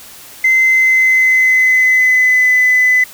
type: tone with pitch glide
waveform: sine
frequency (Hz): 2064 to 2008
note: C7 to B6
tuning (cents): -24 to +28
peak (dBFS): -6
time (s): 0.44-3.04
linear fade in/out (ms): 5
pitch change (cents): -48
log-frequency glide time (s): 0.61-2.52
effects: tanh soft clip ceiling -4 dBFS + white hiss -36 dBFS RMS until 3.13 s